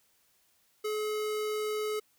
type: tone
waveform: square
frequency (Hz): 426.4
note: G#4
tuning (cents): +46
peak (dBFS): -31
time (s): 0.84-2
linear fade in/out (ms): 10
effects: white hiss -69 dBFS RMS until 2.18 s